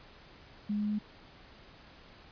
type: tone with pitch steps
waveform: sine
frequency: 207.7 / 209 / 210.4 Hz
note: G#3 / G#3 / G#3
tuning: 0 / +11 / +23 cents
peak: -29 dBFS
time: 0.69-0.99 s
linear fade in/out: 10 ms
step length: 100 ms
effects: pink hiss -55 dBFS RMS until 2.31 s + resampled to 11025 Hz